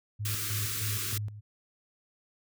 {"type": "tone with tremolo", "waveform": "sine", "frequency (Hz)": 104.8, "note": "G#2", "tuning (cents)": 16, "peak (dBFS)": -31, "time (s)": [0.19, 1.41], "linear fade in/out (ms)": 20, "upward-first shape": "square", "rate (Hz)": 3.2, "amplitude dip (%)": 70}
{"type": "band-stop noise", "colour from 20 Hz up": "white", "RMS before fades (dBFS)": -34, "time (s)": [0.25, 1.18], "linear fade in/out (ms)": 5, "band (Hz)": [470, 1100], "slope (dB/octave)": 96}
{"effects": []}